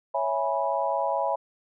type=chord; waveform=sine; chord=C# minor seventh; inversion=none; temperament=equal with one note detuned; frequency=554.4 / 659.3 / 830.6 / 980.4 Hz; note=C#5 / E5 / G#5 / B5; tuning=0 / 0 / 0 / -13 cents; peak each=-29 dBFS; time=0.14-1.36 s; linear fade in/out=10 ms; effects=none